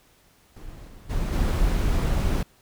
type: noise with level steps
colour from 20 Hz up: brown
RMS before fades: -40 / -44 / -26 / -22 dBFS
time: 0.56-2.43 s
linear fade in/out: 5 ms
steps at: 0.87 / 1.09 / 1.32 s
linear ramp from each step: 20 ms
effects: pink hiss -59 dBFS RMS until 2.61 s